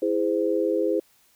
sine chord, E augmented, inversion none, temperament just, 329.6 / 412 / 515 Hz, E4 / G#4 / B#4, 0 / -14 / -28 cents, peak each -25 dBFS, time 0.02-1 s, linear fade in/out 5 ms, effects white hiss -61 dBFS RMS until 1.35 s

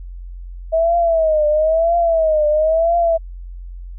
sine tone with vibrato, 642 Hz, E5, 46 cents flat, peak -12 dBFS, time 0.72-3.18 s, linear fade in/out 20 ms, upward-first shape triangle, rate 1 Hz, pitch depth 130 cents each way, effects added 44 Hz sine -29 dBFS peak until 3.98 s

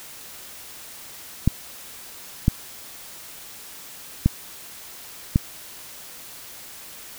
clicks, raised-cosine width 5 ms, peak -3 dBFS, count 4, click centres 1.476 / 2.481 / 4.26 / 5.359 s, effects white hiss -41 dBFS RMS until 7.18 s

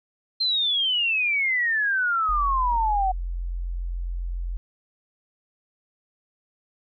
sine exponential sweep, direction down, 4186 to 741 Hz, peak -20 dBFS, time 0.4-3.12 s, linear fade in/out 10 ms
sine tone, 43.65 Hz, F1, in tune, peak -26 dBFS, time 2.29-4.57 s, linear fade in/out 0 ms
effects none

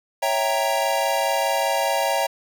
square chord, C# diminished seventh, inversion none, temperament equal, 554.4 / 659.3 / 784 / 932.3 Hz, C#5 / E5 / G5 / Bb5, 0 / 0 / 0 / 0 cents, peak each -26 dBFS, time 0.22-2.27 s, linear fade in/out 10 ms, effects none

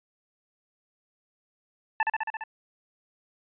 25% pulse tone with echo, 880 Hz, A5, in tune, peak -17 dBFS, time 2-2.03 s, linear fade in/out 2 ms, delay 68 ms, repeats 6, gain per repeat -2 dB, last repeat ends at 2.438 s, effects resampled to 8000 Hz

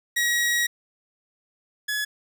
sawtooth tone pair in turn, 1905 / 1697.2 Hz, A#6 / G#6, +37 / +37 cents, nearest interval major second, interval 200 cents, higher first, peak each -17 / -21 dBFS, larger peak first, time 0.16-0.67 / 1.88-2.05 s, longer first, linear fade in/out 10 ms, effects none

